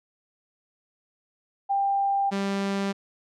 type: tone pair in turn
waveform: sine / sawtooth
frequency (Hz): 793 / 197.39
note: G5 / G3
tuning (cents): +20 / +12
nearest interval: 2 octaves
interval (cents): 2408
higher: first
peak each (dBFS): -21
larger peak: neither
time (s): 1.69-2.31 / 2.31-2.93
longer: neither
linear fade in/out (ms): 20
effects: low-pass 6000 Hz 12 dB/octave